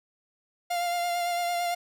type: tone with vibrato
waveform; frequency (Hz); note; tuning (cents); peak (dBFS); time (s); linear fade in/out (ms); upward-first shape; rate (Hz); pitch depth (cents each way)
45% pulse; 698.5; F5; 0; -26; 0.7-1.75; 10; sine; 8.9; 20
effects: none